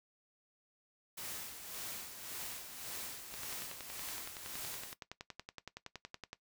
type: noise with tremolo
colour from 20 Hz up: white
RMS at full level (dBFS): -43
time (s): 1.17-4.94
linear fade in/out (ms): 10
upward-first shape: sine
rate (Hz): 1.8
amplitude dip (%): 55
type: click train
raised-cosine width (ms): 0.2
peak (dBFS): -27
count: 33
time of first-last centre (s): 3.34-6.331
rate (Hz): 10.7
effects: noise-tail reverb RT60 0.1 s tail -17 dB re dry